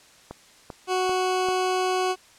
click train, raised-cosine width 1 ms, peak -21 dBFS, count 4, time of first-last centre 0.31-1.486 s, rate 2.55 Hz
20% pulse tone, 370 Hz, F#4, in tune, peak -17 dBFS, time 0.87-2.16 s, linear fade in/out 50 ms
effects white hiss -53 dBFS RMS until 2.38 s + low-pass 8000 Hz 12 dB/octave

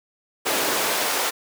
pink noise with high-pass filter sweep, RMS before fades -23 dBFS, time 0.45-1.31 s, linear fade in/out 20 ms, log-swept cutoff 350 to 640 Hz, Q 1, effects none

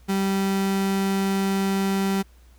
35% pulse tone, 194.6 Hz, G3, 12 cents flat, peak -19 dBFS, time 0.08-2.23 s, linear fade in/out 20 ms, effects added 60 Hz sine -49 dBFS peak until 2.58 s + pink hiss -60 dBFS RMS until 2.58 s

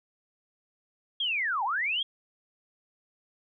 sine linear two-way sweep, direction down then up, 3332 to 761 to 3332 Hz, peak -26 dBFS, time 1.2-2.03 s, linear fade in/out 5 ms, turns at 1.64 s, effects none

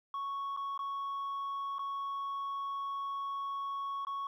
sine tone with dropouts, 1108.7 Hz, C#6, in tune, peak -32 dBFS, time 0.14-4.27 s, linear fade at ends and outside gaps 2 ms, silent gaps 0.565-0.572 / 0.777-0.791 / 1.784-1.792 / 4.05-4.069 s, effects tanh soft clip ceiling -34 dBFS + 12-bit

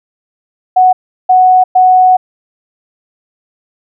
sine tone bursts at uneven times, 740 Hz, F#5, in tune, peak -3 dBFS, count 3, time 0.76-0.93 / 1.29-1.64 / 1.75-2.17 s, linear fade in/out 10 ms, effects none

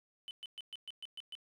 triangle tone bursts, 3020 Hz, F#7, 35 cents sharp, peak -40 dBFS, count 8, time 0.28-1.352 s, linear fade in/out 0 ms, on 29 ms, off 120 ms, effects tanh soft clip ceiling -36 dBFS

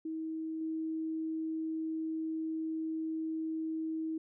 sine tone with level steps, 319.4 Hz, D#4, 45 cents sharp, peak -35 / -33 dBFS, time 0.05-4.18 s, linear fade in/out 5 ms, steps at 0.61 s, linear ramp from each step 2 ms, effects none

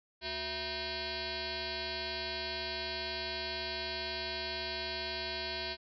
sine tone with frequency modulation, 2433 Hz, D#7, 39 cents flat, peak -35 dBFS, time 0.21-5.77 s, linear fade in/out 50 ms, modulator 295 Hz, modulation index 7.7, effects none

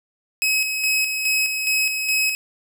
sawtooth tone with tremolo, 2555 Hz, D#7, 45 cents sharp, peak -14 dBFS, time 0.42-2.35 s, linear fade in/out 0 ms, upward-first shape square, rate 2.4 Hz, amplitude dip 45%, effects none

